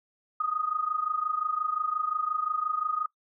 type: tone with amplitude modulation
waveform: sine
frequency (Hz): 1244.5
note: D#6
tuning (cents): 0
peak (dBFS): -23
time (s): 0.4-3.06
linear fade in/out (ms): 5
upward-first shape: sine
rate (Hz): 25.7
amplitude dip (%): 80
effects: noise-tail reverb RT60 0.1 s tail -22 dB re dry